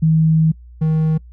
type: tone pair in turn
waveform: sine / triangle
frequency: 159.3 / 157.65 Hz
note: D#3 / D#3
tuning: +41 / +23 cents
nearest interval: unison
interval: 18 cents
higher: first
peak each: -10 / -11 dBFS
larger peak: first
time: 0.02-0.52 / 0.81-1.18 s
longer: first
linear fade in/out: 10 ms
effects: noise-tail reverb RT60 0.1 s tail -26 dB re dry + added 60 Hz sine -37 dBFS peak until 1.32 s